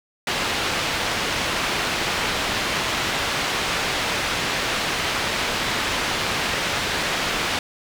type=low-pass noise; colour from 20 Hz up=white; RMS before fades=-24 dBFS; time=0.27-7.59 s; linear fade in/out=2 ms; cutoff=3300 Hz; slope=12 dB/octave; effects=none